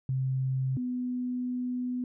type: tone pair in turn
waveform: sine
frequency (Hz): 131.5 / 249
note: C3 / B3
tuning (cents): +9 / +14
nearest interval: major seventh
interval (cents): 1105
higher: second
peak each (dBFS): -26 / -29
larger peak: first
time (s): 0.09-0.77 / 0.77-2.04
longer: second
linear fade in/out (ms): 2
effects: none